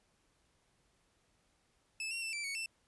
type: tone with pitch steps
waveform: sawtooth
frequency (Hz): 2620 / 2737 / 2664 / 2335 / 2227 / 2671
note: E7 / F7 / E7 / D7 / C#7 / E7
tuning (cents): -11 / -36 / +18 / -11 / +7 / +22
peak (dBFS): -34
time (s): 2-2.66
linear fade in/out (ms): 2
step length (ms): 110
effects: pink hiss -74 dBFS RMS until 2.87 s + resampled to 24000 Hz